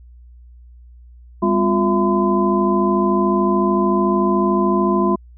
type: tone cluster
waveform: sine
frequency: 200.8 / 254.4 / 351.8 / 667 / 1018 Hz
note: G3 / C4 / F4 / E5 / C6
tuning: +42 / -48 / +13 / +20 / -48 cents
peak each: -18 / -24 / -18 / -25 / -20 dBFS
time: 1.42-5.16 s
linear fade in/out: 10 ms
effects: added 60 Hz sine -40 dBFS peak until 5.37 s